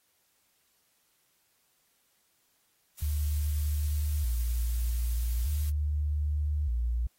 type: noise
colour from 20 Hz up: blue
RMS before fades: -44 dBFS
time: 2.97-5.71 s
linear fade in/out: 20 ms
type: tone with vibrato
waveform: sine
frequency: 66.2 Hz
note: C2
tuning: 21 cents sharp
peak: -26 dBFS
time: 3.02-7.07 s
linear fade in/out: 5 ms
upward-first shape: square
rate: 0.41 Hz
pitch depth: 200 cents each way
effects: white hiss -71 dBFS RMS until 7.18 s + AAC 48 kbps

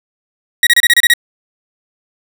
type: tone bursts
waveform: 30% pulse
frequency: 1900 Hz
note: A#6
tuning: 33 cents sharp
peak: -3 dBFS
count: 8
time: 0.63-1.137 s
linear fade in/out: 2 ms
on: 38 ms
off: 29 ms
effects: none

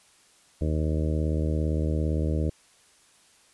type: harmonic tone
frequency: 77.6 Hz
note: D#2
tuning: 4 cents flat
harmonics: 1 / 2 / 3 / 4 / 5 / 6 / 7 / 8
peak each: -25 / -30 / -35 / -33 / -38 / -37 / -38 / -42 dBFS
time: 0.61-2.5 s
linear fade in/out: 5 ms
effects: white hiss -59 dBFS RMS until 3.53 s + resampled to 24000 Hz

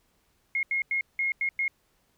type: tone bursts at uneven times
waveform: sine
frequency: 2153 Hz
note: C7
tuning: 49 cents sharp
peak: -24 dBFS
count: 6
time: 0.55-0.63 / 0.71-0.82 / 0.91-1.01 / 1.19-1.32 / 1.41-1.49 / 1.59-1.68 s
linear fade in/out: 2 ms
effects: pink hiss -69 dBFS RMS until 2.17 s

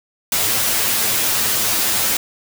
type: noise with comb filter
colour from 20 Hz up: white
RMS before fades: -18 dBFS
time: 0.32-2.17 s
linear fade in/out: 2 ms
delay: 9.2 ms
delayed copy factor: +0.85
effects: none

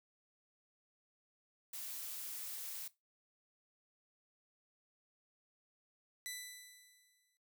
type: noise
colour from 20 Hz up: blue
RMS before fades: -45 dBFS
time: 1.73-2.88 s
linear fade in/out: 5 ms
type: tone with exponential decay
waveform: 10% pulse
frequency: 1990 Hz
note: B6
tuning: 13 cents sharp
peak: -32 dBFS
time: 6.26-7.37 s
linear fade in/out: 0 ms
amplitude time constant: 240 ms
effects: noise-tail reverb RT60 0.2 s tail -18 dB re dry

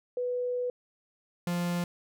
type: tone pair in turn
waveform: sine / 45% pulse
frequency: 493.9 / 174.62 Hz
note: B4 / F3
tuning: 0 / 0 cents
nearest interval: octave + tritone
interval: 1800 cents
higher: first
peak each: -28 dBFS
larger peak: neither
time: 0.17-0.7 / 1.47-1.84 s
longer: first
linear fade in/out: 2 ms
effects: none

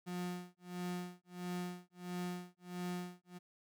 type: tone with tremolo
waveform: 35% pulse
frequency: 178.5 Hz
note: F3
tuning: 38 cents sharp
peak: -36 dBFS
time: 0.06-3.39 s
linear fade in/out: 20 ms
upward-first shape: sine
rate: 1.5 Hz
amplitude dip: 100%
effects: none

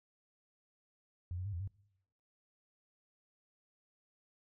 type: tone with pitch steps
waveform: sine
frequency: 88.5 / 91.6 / 102.1 / 85.5 / 98.2 Hz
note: F2 / F#2 / G#2 / F2 / G2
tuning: +23 / -17 / -29 / -36 / +4 cents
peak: -37 dBFS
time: 1.31-1.675 s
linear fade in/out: 0 ms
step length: 73 ms
effects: noise-tail reverb RT60 0.8 s tail -22 dB re dry

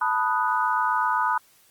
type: chord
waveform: sine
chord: B dominant seventh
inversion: third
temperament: equal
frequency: 880 / 987.8 / 1244.5 / 1480 Hz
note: A5 / B5 / D#6 / F#6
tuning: 0 / 0 / 0 / 0 cents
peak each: -27 / -24 / -26 / -28 dBFS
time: 0.01-1.38 s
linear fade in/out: 5 ms
effects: white hiss -58 dBFS RMS until 1.7 s + Opus 24 kbps

